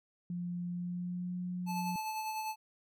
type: tone with pitch glide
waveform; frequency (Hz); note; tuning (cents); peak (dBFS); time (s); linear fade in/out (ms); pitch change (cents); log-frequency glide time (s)
sine; 175.7 to 179.5; F3 to F3; +11 to +48; -35; 0.3-1.96; 2; +37; 0.68-1.36
type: tone with tremolo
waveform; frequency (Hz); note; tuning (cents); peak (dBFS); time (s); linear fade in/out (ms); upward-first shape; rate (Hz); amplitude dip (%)
square; 870; A5; -20; -35; 1.66-2.56; 50; sine; 10; 35
effects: none